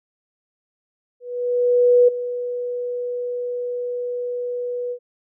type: tone with ADSR envelope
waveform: sine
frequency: 489.5 Hz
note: B4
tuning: 15 cents flat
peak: -9 dBFS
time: 1.2-4.99 s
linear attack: 880 ms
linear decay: 10 ms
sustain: -14 dB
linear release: 75 ms
effects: none